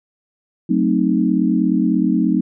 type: chord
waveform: sine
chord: F# diminished seventh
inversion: none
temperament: equal with one note detuned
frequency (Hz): 185 / 221.8 / 261.6 / 311.1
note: F#3 / A3 / C4 / Eb4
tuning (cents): 0 / +14 / 0 / 0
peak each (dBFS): -19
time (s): 0.69-2.41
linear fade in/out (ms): 10
effects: none